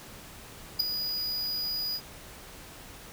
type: tone with ADSR envelope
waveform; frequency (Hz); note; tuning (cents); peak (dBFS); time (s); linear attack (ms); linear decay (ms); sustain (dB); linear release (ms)
square; 4917; D#8; -21; -19; 0.79-2.01; 13; 6; -11; 60
effects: pink hiss -47 dBFS RMS until 3.12 s